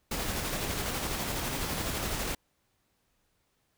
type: noise with tremolo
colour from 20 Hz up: pink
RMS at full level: -32 dBFS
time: 0.11-2.35 s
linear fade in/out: 5 ms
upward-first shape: square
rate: 12 Hz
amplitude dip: 25%
effects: pink hiss -74 dBFS RMS until 3.77 s